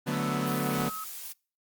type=chord; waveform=sawtooth; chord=B minor seventh; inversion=first; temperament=equal; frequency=146.83 / 185 / 220 / 246.9 Hz; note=D3 / F#3 / A3 / B3; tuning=0 / 0 / 0 / 0 cents; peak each=-28 / -30 / -31 / -28 dBFS; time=0.06-0.9 s; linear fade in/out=20 ms
type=tone with pitch glide; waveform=sine; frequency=1318.5 to 1280.2 Hz; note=E6 to D#6; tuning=0 to +49 cents; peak=-36 dBFS; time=0.12-1.04 s; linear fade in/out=2 ms; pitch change=-51 cents; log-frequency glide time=0.3-0.89 s
type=noise; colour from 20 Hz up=blue; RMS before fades=-40 dBFS; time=0.46-1.33 s; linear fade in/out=10 ms
effects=noise-tail reverb RT60 0.4 s tail -26 dB re dry + Opus 32 kbps